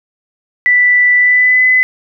sine tone with pitch glide, 1975.5 to 2015 Hz, B6 to B6, 0 to +34 cents, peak -6 dBFS, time 0.66-1.83 s, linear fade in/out 0 ms, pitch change +34 cents, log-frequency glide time 1.17-1.65 s, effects none

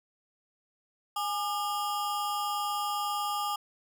square ring-modulated tone, 1016 Hz, B5, 49 cents sharp, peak -27 dBFS, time 1.16-3.56 s, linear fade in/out 5 ms, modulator 189 Hz, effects none

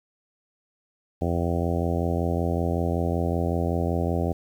harmonic tone, 85.3 Hz, F2, 40 cents flat, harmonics 1 / 2 / 3 / 4 / 5 / 6 / 7 / 8 / 9, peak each -26 / -29 / -31 / -32 / -33 / -34 / -34 / -35 / -36 dBFS, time 1.21-4.33 s, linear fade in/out 10 ms, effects 9-bit

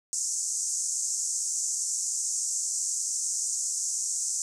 white band-pass noise, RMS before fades -30 dBFS, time 0.13-4.42 s, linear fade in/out 0 ms, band 6100 to 8100 Hz, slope 48 dB/octave, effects none

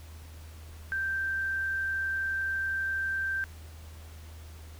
sine tone, 1568 Hz, G6, in tune, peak -28 dBFS, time 0.92-3.44 s, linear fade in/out 0 ms, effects added 79 Hz sine -44 dBFS peak until 4.79 s + pink hiss -54 dBFS RMS until 4.79 s

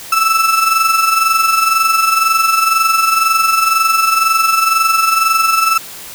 35% pulse tone with amplitude modulation, 1318.5 Hz, E6, in tune, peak -6 dBFS, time 0.12-5.78 s, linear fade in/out 5 ms, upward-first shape sine, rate 22 Hz, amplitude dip 55%, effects white hiss -31 dBFS RMS until 6.14 s

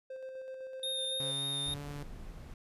triangle tone with tremolo, 523.3 Hz, C5, in tune, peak -38 dBFS, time 0.1-1.32 s, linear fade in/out 5 ms, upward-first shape square, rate 7.9 Hz, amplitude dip 30%
square tone with vibrato, 3665 Hz, A#7, 30 cents flat, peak -34 dBFS, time 0.83-1.74 s, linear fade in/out 2 ms, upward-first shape sine, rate 3.5 Hz, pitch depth 17 cents each way
sawtooth tone with pitch glide, 138.59 to 144.48 Hz, C#3 to D3, 0 to -28 cents, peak -37 dBFS, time 1.2-2.03 s, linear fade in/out 0 ms, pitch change +72 cents, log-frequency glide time 1.46-1.83 s
brown noise, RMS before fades -46 dBFS, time 1.66-2.54 s, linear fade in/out 2 ms
effects resampled to 32000 Hz

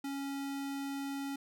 square tone, 277.2 Hz, C#4, in tune, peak -37 dBFS, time 0.04-1.36 s, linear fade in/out 5 ms, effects none

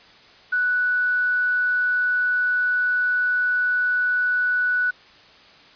sine tone with quantisation, 1480 Hz, F#6, in tune, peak -18 dBFS, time 0.52-4.91 s, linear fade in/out 10 ms, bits 7, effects white hiss -49 dBFS RMS until 5.75 s + resampled to 11025 Hz

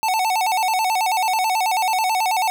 square tone with vibrato, 810 Hz, G#5, 43 cents flat, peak -18 dBFS, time 0.03-2.5 s, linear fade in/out 0 ms, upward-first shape square, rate 9.2 Hz, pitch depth 150 cents each way, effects none

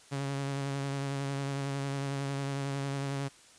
sawtooth tone with vibrato, 138.59 Hz, C#3, in tune, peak -28 dBFS, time 0.11-3.29 s, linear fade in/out 20 ms, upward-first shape sine, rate 11 Hz, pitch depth 23 cents each way, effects white hiss -57 dBFS RMS until 3.58 s + resampled to 22050 Hz

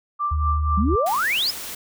sine tone with tremolo, 1178 Hz, D6, 5 cents sharp, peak -19 dBFS, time 0.19-1.16 s, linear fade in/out 20 ms, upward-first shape triangle, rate 4.1 Hz, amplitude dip 90%
sine tone, 75.7 Hz, D#2, 47 cents flat, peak -19 dBFS, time 0.31-0.96 s, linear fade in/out 10 ms
sine exponential sweep, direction up, 178.5 to 5400 Hz, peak -19 dBFS, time 0.77-1.51 s, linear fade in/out 10 ms
white noise, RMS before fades -33 dBFS, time 1.06-1.75 s, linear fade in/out 5 ms
effects none

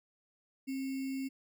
sine tone with sample-and-hold, 267.1 Hz, C4, 36 cents sharp, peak -34 dBFS, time 0.67-1.29 s, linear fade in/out 20 ms, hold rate 2450 Hz, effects none

